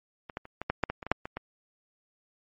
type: clicks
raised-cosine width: 0.5 ms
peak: -25 / -19 / -30 / -19 / -11 / -10 / -16 / -24 / -22 / -6 / -21 / -19 dBFS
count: 12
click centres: 0.298 / 0.371 / 0.454 / 0.616 / 0.7 / 0.837 / 0.9 / 1.028 / 1.066 / 1.116 / 1.255 / 1.37 s
effects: MP3 32 kbps